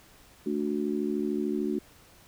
harmonic tone, 73.42 Hz, D2, in tune, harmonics 3 / 4 / 5, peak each -31 / -31 / -31 dBFS, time 0.46-1.79 s, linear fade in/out 5 ms, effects pink hiss -56 dBFS RMS until 2.27 s

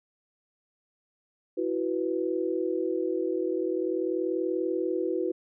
sine chord, E suspended second, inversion none, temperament equal, 329.6 / 370 / 493.9 Hz, E4 / F#4 / B4, 0 / 0 / 0 cents, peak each -30 / -29 / -32 dBFS, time 1.57-5.32 s, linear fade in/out 10 ms, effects none

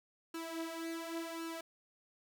sawtooth tone with flanger, 329.6 Hz, E4, in tune, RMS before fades -42 dBFS, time 0.34-1.61 s, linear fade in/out 5 ms, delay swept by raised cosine 0.71 to 5.61 ms, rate 0.91 Hz, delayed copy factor +0.7, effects none

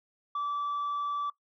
sine tone, 1158 Hz, D6, 25 cents flat, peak -27 dBFS, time 0.35-1.3 s, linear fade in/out 5 ms, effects noise-tail reverb RT60 0.1 s tail -20 dB re dry + tanh soft clip ceiling -28 dBFS

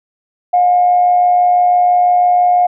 sine tone with amplitude modulation, 716 Hz, F5, 43 cents sharp, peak -5 dBFS, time 0.53-2.67 s, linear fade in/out 10 ms, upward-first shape sine, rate 106 Hz, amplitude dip 40%, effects tanh soft clip ceiling -1 dBFS

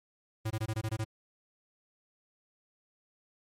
square tone bursts, 109.9 Hz, A2, 2 cents flat, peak -31 dBFS, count 8, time 0.45-1.045 s, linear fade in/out 10 ms, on 56 ms, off 21 ms, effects MP3 64 kbps

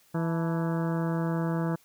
harmonic tone with a mistuned harmonic, 165.2 Hz, E3, 4 cents sharp, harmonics 1 / 2 / 3 / 4 / 5 / 6 / 7 / 8 / 9 / 10, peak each -27 / -33 / -37 / -39 / -41 / -43 / -44 / -45 / -46 / -47 dBFS, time 0.14-1.76 s, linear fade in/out 10 ms, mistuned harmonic 5, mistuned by +96 cents, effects white hiss -62 dBFS RMS until 1.84 s

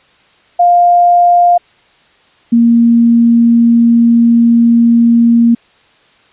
sine tone pair in turn, 702 / 233.6 Hz, F5 / A#3, +9 / +4 cents, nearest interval octave + perfect fifth, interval 1905 cents, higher first, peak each -4 dBFS, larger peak neither, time 0.59-1.58 / 2.52-5.55 s, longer second, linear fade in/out 10 ms, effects white hiss -48 dBFS RMS until 6.32 s + resampled to 8000 Hz

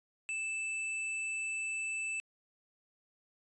square tone, 2637 Hz, E7, in tune, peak -35 dBFS, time 0.29-2.2 s, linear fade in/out 0 ms, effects resampled to 22050 Hz

